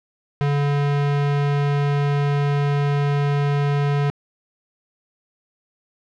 square tone, 143.3 Hz, D3, 42 cents flat, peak -18 dBFS, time 0.41-4.1 s, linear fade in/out 0 ms, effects low-pass 3000 Hz 12 dB/octave + 10-bit

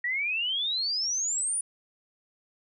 sine exponential sweep, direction up, 1893 to 9800 Hz, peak -26 dBFS, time 0.04-1.61 s, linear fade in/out 5 ms, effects none

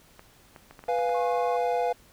clicks, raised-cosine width 0.5 ms, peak -30 dBFS, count 8, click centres 0.194 / 0.562 / 0.71 / 0.792 / 0.839 / 0.883 / 0.988 / 1.093 s
triangle chord, F diminished, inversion second, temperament equal, 493.9 / 698.5 / 830.6 Hz, Cb5 / F5 / Ab5, 0 / 0 / 0 cents, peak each -25 / -25 / -29 dBFS, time 0.88-1.93 s, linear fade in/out 10 ms
sine tone, 1085 Hz, C#6, 37 cents flat, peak -35 dBFS, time 1.14-1.57 s, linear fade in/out 10 ms
effects pink hiss -57 dBFS RMS until 2.12 s

